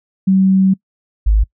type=tone pair in turn; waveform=sine; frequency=190.7 / 52.35 Hz; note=G3 / G#1; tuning=-47 / +15 cents; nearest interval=octave + minor seventh; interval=2238 cents; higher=first; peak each=-8 dBFS; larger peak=neither; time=0.27-0.74 / 1.26-1.44 s; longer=first; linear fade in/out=10 ms; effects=noise-tail reverb RT60 0.1 s tail -24 dB re dry